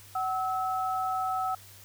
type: tone pair together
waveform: sine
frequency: 752 / 1298 Hz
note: F#5 / E6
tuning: +28 / -27 cents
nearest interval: major sixth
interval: 945 cents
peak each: -29 / -31 dBFS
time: 0.15-1.55 s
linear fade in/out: 5 ms
effects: added 98 Hz sine -54 dBFS peak until 1.84 s + white hiss -52 dBFS RMS until 1.84 s